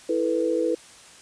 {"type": "chord", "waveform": "sine", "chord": "E suspended fourth", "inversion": "none", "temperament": "equal", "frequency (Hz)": [329.6, 440, 493.9], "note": ["E4", "A4", "B4"], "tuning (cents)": [0, 0, 0], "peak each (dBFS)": [-25, -27, -24], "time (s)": [0.09, 0.75], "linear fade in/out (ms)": 5, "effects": ["white hiss -48 dBFS RMS until 1.21 s", "resampled to 22050 Hz"]}